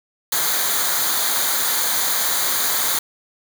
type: noise with comb filter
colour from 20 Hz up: white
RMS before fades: -20 dBFS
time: 0.32-2.99 s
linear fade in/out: 5 ms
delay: 0.37 ms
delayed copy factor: -0.7
effects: none